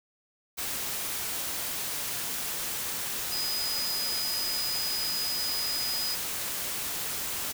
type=tone in noise; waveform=sine; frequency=4978 Hz; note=D#8; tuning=in tune; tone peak=-30 dBFS; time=3.31-6.16 s; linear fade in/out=20 ms; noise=white; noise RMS=-33 dBFS; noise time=0.57-7.53 s; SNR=0 dB; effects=none